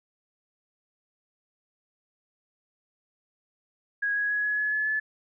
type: tone with pitch steps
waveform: sine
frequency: 1652 / 1664.5 / 1677 / 1689.6 / 1702.4 / 1715.2 / 1728.1 Hz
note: G#6 / G#6 / G#6 / G#6 / G#6 / A6 / A6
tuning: -10 / +3 / +16 / +29 / +42 / -45 / -32 cents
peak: -24 dBFS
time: 4.02-5 s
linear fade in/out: 10 ms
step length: 140 ms
effects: none